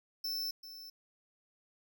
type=tone with echo; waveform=square; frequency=5310 Hz; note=E8; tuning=12 cents sharp; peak=-35 dBFS; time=0.24-0.51 s; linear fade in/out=5 ms; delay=390 ms; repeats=1; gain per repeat=-12 dB; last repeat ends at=0.9 s; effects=none